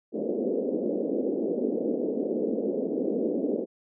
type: band-pass noise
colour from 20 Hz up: white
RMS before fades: -28 dBFS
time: 0.12-3.66 s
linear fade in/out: 50 ms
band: 210 to 520 Hz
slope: 48 dB/octave
effects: none